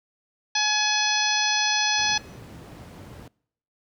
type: harmonic tone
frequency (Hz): 846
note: G#5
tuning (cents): +32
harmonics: 1 / 2 / 3 / 4 / 5 / 6 / 7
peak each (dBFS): -28 / -28 / -28 / -28 / -28 / -28 / -28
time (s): 0.55-2.18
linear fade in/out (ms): 5
type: noise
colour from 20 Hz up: brown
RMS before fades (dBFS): -37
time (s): 1.98-3.28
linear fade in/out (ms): 5
effects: noise-tail reverb RT60 0.7 s tail -25 dB re dry + high-pass 100 Hz 12 dB/octave